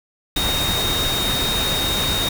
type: tone in noise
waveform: sine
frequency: 3720 Hz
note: A#7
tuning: 4 cents flat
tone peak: -21 dBFS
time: 0.36-2.29 s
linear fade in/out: 5 ms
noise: pink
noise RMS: -23 dBFS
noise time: 0.36-2.29 s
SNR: -1 dB
effects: none

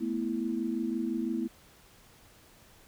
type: chord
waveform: sine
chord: A suspended second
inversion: none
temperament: equal with one note detuned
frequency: 220 / 245.9 / 329.6 Hz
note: A3 / B3 / E4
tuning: 0 / -7 / 0 cents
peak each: -34 / -33 / -33 dBFS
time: 0-1.48 s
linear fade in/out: 20 ms
effects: pink hiss -58 dBFS RMS until 2.87 s

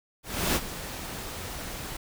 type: noise with ADSR envelope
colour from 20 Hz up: pink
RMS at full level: -24 dBFS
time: 0.23-1.97 s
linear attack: 320 ms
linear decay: 48 ms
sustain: -13 dB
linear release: 6 ms
effects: none

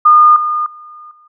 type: tone with level steps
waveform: sine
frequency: 1218 Hz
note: D#6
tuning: 37 cents flat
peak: -3 / -13 / -32 / -43 dBFS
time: 0.05-1.28 s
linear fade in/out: 10 ms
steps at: 0.36 / 0.66 / 1.11 s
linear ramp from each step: 2 ms
effects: none

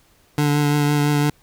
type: tone with vibrato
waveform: 25% pulse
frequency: 146.6 Hz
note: D3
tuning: 3 cents flat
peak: -12 dBFS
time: 0.38-1.3 s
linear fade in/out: 2 ms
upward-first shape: triangle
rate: 5.9 Hz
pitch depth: 20 cents each way
effects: pink hiss -57 dBFS RMS until 1.42 s

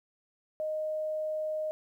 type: tone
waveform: sine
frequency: 620 Hz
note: D#5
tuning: 6 cents flat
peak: -30 dBFS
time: 0.6-1.71 s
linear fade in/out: 0 ms
effects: 11-bit

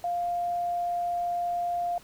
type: tone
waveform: sine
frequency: 700 Hz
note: F5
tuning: 4 cents sharp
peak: -26 dBFS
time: 0.04-1.98 s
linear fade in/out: 2 ms
effects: pink hiss -53 dBFS RMS until 2.03 s

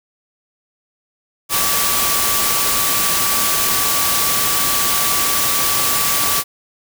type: tone in noise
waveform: sine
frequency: 1152 Hz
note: D6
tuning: 34 cents flat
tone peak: -24 dBFS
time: 1.49-6.44 s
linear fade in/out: 50 ms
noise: white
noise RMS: -17 dBFS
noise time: 1.49-6.44 s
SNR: -10 dB
effects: none

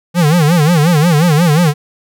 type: tone with vibrato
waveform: square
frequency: 161.3 Hz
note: E3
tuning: 37 cents flat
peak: -8 dBFS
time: 0.14-1.74 s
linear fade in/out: 50 ms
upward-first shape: sine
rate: 5.6 Hz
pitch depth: 180 cents each way
effects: none

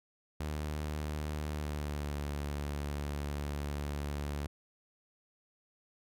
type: tone with pitch glide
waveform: sawtooth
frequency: 75.5 to 72.51 Hz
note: D2 to D2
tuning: +48 to -22 cents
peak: -31 dBFS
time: 0.4-4.47 s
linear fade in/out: 5 ms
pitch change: -70 cents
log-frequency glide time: 1.43-2.19 s
effects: none

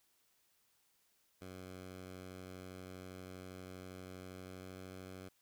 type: tone with pitch glide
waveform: 10% pulse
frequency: 92.5 to 93.36 Hz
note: F#2 to F#2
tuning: 0 to +16 cents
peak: -40 dBFS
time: 1.41-5.29 s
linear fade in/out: 10 ms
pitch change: +16 cents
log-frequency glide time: 4.35-4.79 s
effects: white hiss -75 dBFS RMS until 5.41 s

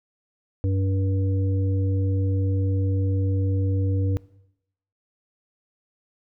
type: harmonic tone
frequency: 96.2 Hz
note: G2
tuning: 32 cents flat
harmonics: 1 / 3 / 5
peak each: -20 / -30 / -34 dBFS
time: 0.64-4.17 s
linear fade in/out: 0 ms
effects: noise-tail reverb RT60 0.8 s tail -21 dB re dry

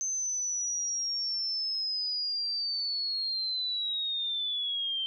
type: linear sweep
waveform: sine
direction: down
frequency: 6240 to 3119 Hz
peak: -29 dBFS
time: 0.01-5.06 s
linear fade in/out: 0 ms
effects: none

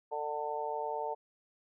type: harmonic tone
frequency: 149 Hz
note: D3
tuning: 25 cents sharp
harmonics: 3 / 4 / 5 / 6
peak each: -39 / -40 / -40 / -37 dBFS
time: 0.11-1.15 s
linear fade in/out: 20 ms
effects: none

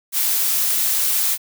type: noise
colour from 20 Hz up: blue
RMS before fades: -19 dBFS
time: 0.12-1.38 s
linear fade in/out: 50 ms
effects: none

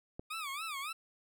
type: click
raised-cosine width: 2 ms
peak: -28 dBFS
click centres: 0.195 s
type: tone with vibrato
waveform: 20% pulse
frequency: 1200 Hz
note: D6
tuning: 37 cents sharp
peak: -33 dBFS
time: 0.3-0.93 s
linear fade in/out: 10 ms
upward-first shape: sine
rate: 3.6 Hz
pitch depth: 180 cents each way
effects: none

